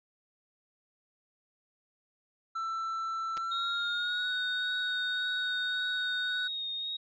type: tone with pitch glide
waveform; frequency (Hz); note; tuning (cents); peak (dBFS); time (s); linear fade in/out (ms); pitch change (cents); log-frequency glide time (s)
triangle; 1333 to 1487.6; E6 to F#6; +19 to +9; -30; 2.55-6.48; 10; +190; 3.36-4.34
type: clicks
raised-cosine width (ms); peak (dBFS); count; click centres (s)
0.2; -25; 2; 3.37 / 3.376
type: tone with vibrato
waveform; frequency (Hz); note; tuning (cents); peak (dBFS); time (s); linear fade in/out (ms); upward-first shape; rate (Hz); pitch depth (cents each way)
sine; 3736; A#7; +3; -33; 3.51-6.97; 10; sine; 1.8; 19
effects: resampled to 16000 Hz